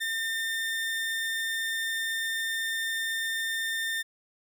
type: tone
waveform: 30% pulse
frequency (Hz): 1807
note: A6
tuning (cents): +46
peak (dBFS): -26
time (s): 0-4.03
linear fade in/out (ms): 20
effects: none